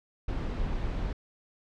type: noise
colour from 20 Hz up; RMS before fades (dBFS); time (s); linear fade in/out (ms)
brown; -31; 0.28-1.13; 5
effects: low-pass 4000 Hz 12 dB/octave